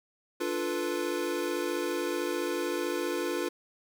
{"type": "chord", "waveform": "square", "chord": "B half-diminished seventh", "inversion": "first", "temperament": "equal", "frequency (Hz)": [293.7, 349.2, 440, 493.9], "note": ["D4", "F4", "A4", "B4"], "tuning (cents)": [0, 0, 0, 0], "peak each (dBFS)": [-37, -33, -38, -36], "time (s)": [0.4, 3.49], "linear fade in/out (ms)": 10, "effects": []}